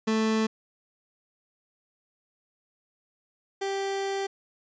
30% pulse tone pair in turn, 220 / 392 Hz, A3 / G4, 0 / 0 cents, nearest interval minor seventh, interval 1000 cents, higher second, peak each -20 / -25 dBFS, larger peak first, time 0.07-0.47 / 3.61-4.27 s, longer second, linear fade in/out 10 ms, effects resampled to 16000 Hz

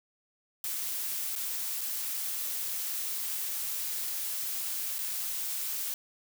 blue noise with dropouts, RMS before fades -34 dBFS, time 0.64-5.94 s, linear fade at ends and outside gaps 1 ms, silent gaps 1.354-1.36 / 1.81-1.813 / 4.984-4.989 s, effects none

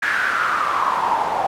pink noise with band-pass filter sweep, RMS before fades -20 dBFS, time 0.02-1.47 s, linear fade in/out 10 ms, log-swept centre 1700 to 780 Hz, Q 7, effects none

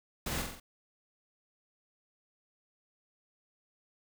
pink noise with echo, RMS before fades -36 dBFS, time 0.26-0.42 s, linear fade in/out 5 ms, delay 45 ms, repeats 4, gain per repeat -4 dB, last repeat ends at 0.6 s, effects none

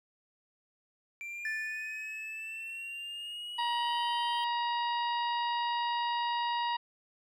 triangle linear sweep, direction up, 2349 to 3136 Hz, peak -37 dBFS, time 1.21-4.44 s, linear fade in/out 0 ms
triangle tone with exponential decay, 1760 Hz, A6, in tune, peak -30 dBFS, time 1.45-3.34 s, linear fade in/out 2 ms, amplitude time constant 410 ms
harmonic tone, 950 Hz, A#5, 33 cents sharp, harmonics 1 / 2 / 3 / 4 / 5, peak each -30 / -40 / -40 / -43 / -48 dBFS, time 3.58-6.77 s, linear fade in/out 10 ms
effects none

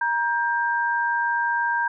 sine tone pair together, 943 / 1586 Hz, A#5 / G6, +20 / +20 cents, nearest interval major sixth, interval 900 cents, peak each -23 dBFS, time 0.01-1.88 s, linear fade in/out 5 ms, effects none

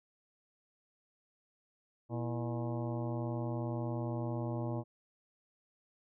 harmonic tone with a mistuned harmonic, 119.6 Hz, A#2, 45 cents sharp, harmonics 1 / 2 / 3 / 4 / 5 / 6 / 7 / 8 / 9, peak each -36 / -42 / -41 / -48 / -44 / -52 / -48 / -53 / -54 dBFS, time 2.09-4.84 s, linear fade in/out 50 ms, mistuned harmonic 3, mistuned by -110 cents, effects none

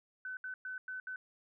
sine tone bursts at uneven times, 1513 Hz, F#6, 38 cents sharp, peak -39 dBFS, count 5, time 0.25-0.37 / 0.44-0.54 / 0.65-0.78 / 0.88-1 / 1.07-1.16 s, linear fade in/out 2 ms, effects none

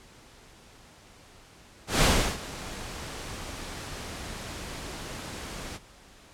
pink noise with ADSR envelope, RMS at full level -20 dBFS, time 1.87-5.79 s, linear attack 160 ms, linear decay 340 ms, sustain -18 dB, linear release 38 ms, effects pink hiss -53 dBFS RMS until 6.33 s + low-pass 9000 Hz 12 dB/octave

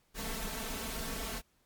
pink noise with comb filter, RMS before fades -38 dBFS, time 0.14-1.42 s, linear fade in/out 50 ms, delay 4.5 ms, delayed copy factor +1, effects pink hiss -72 dBFS RMS until 1.65 s + MP3 96 kbps

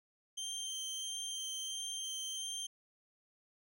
25% pulse tone with vibrato, 3146 Hz, G7, 6 cents sharp, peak -35 dBFS, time 0.37-2.67 s, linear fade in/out 10 ms, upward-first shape sine, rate 1.5 Hz, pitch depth 10 cents each way, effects none

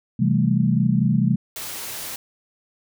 sine chord, A minor seventh, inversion first, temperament equal, 130.81 / 164.81 / 196 / 220 Hz, C3 / E3 / G3 / A3, 0 / 0 / 0 / 0 cents, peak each -21 / -22 / -21 / -22 dBFS, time 0.19-1.36 s, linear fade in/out 10 ms
white noise, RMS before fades -32 dBFS, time 1.56-2.16 s, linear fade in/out 2 ms
effects none

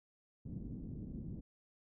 white low-pass noise, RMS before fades -45 dBFS, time 0.45-1.41 s, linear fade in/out 10 ms, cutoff 260 Hz, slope 24 dB/octave, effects none

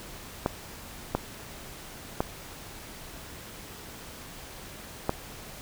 clicks, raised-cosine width 1 ms, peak -10 dBFS, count 4, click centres 0.461 / 1.15 / 2.205 / 5.094 s, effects pink hiss -44 dBFS RMS until 5.61 s

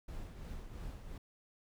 brown noise with tremolo, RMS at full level -43 dBFS, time 0.08-1.18 s, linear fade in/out 5 ms, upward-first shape triangle, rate 2.9 Hz, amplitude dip 55%, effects none

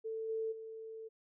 sine tone with level steps, 444.6 Hz, A4, 18 cents sharp, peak -37 / -34 / -44 dBFS, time 0.04-1.09 s, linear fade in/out 20 ms, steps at 0.28 / 0.51 s, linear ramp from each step 20 ms, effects none

